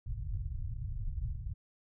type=low-pass noise; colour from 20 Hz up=pink; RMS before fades=-37 dBFS; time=0.06-1.54 s; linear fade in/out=5 ms; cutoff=130 Hz; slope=48 dB/octave; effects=none